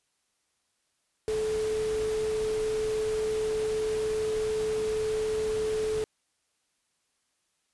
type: tone in noise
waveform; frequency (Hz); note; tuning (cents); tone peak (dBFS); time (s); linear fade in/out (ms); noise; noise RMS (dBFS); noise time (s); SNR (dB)
sine; 433.3; A4; -27; -26; 1.28-6.04; 0; pink; -40; 1.28-6.04; +11
effects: white hiss -75 dBFS RMS until 7.73 s + resampled to 24000 Hz